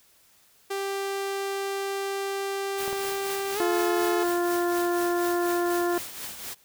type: tone with pitch glide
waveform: sawtooth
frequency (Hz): 393.5 to 429.1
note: G4 to A4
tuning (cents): +7 to -43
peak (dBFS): -24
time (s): 0.7-4.24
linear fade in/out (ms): 10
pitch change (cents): +150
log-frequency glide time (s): 3.54-3.59
type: noise with tremolo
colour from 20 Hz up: white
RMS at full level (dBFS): -35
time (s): 2.77-6.55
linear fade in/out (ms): 20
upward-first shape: triangle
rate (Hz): 4.1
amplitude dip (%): 60
type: clicks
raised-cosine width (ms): 1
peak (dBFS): -23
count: 2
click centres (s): 2.879 / 2.929
type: harmonic tone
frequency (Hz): 349.2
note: F4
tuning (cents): 0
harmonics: 1 / 2 / 3 / 4 / 5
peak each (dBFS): -24 / -30 / -34 / -36 / -38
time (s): 3.6-5.98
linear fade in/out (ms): 2
effects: white hiss -60 dBFS RMS until 6.64 s